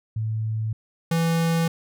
sine / square tone pair in turn, 110 / 165.67 Hz, A2 / E3, 0 / +9 cents, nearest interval perfect fifth, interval 709 cents, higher second, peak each -23 / -20 dBFS, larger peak second, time 0.16-0.73 / 1.11-1.68 s, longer neither, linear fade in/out 5 ms, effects none

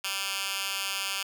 10% pulse tone with high-pass filter, 195.6 Hz, G3, 4 cents flat, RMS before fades -32 dBFS, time 0.04-1.23 s, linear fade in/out 5 ms, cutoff 2300 Hz, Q 1.2, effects none

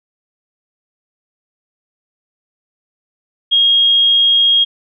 sine tone, 3262 Hz, G#7, 32 cents flat, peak -8 dBFS, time 3.51-4.65 s, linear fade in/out 20 ms, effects none

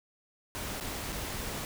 pink noise with dropouts, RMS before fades -37 dBFS, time 0.55-1.65 s, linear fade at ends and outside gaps 0 ms, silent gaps 0.801-0.809 / 1.122-1.126 s, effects none

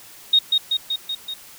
sine tone with echo, 3729 Hz, A#7, in tune, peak -11 dBFS, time 0.33-0.39 s, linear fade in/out 5 ms, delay 190 ms, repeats 5, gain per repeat -3 dB, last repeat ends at 1.34 s, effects white hiss -44 dBFS RMS until 1.58 s

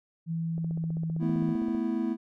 sine tone with pitch glide, 164.81 to 162.26 Hz, E3 to E3, 0 to -27 cents, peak -28 dBFS, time 0.26-1.56 s, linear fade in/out 50 ms, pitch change -27 cents, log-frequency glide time 0.51-1.2 s
click train, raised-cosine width 2 ms, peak -30 dBFS, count 19, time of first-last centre 0.58-1.749 s, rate 15.4 Hz
triangle chord, A suspended second, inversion none, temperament equal, 220 / 246.9 / 329.6 Hz, A3 / B3 / E4, 0 / 0 / 0 cents, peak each -29 dBFS, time 1.19-2.17 s, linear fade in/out 50 ms
effects none

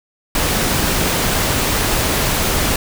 pink noise, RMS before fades -17 dBFS, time 0.35-2.76 s, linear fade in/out 2 ms, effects none

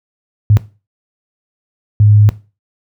sine tone bursts at uneven times, 104.7 Hz, G#2, 15 cents sharp, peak -4 dBFS, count 2, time 0.5-0.57 / 2-2.29 s, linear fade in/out 0 ms, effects noise-tail reverb RT60 0.3 s tail -17 dB re dry + high-pass 60 Hz 12 dB/octave

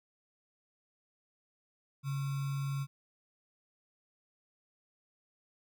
sine tone with sample-and-hold, 138.59 Hz, C#3, in tune, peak -32 dBFS, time 2.03-2.87 s, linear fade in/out 50 ms, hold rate 1225 Hz, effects none

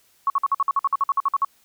sine tone bursts, 1108.7 Hz, C#6, in tune, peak -16 dBFS, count 15, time 0.27-1.448 s, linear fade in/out 2 ms, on 30 ms, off 52 ms, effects white hiss -60 dBFS RMS until 1.64 s

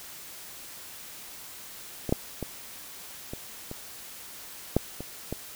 clicks, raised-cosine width 2 ms, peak -16 / -8 / -18 / -21 / -23 / -7 / -22 / -17 dBFS, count 8, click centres 2.093 / 2.125 / 2.427 / 3.335 / 3.714 / 4.766 / 5.006 / 5.326 s, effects white hiss -44 dBFS RMS until 5.55 s

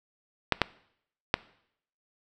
clicks, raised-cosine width 0.3 ms, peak -4 dBFS, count 3, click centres 0.523 / 0.617 / 1.341 s, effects noise-tail reverb RT60 0.7 s tail -21 dB re dry

